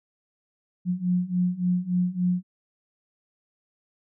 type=beating tone pair; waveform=sine; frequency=177.6 / 181.1 Hz; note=F3 / F#3; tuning=+29 / -37 cents; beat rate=3.5 Hz; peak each=-26 / -24 dBFS; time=0.85-2.43 s; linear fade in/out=50 ms; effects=none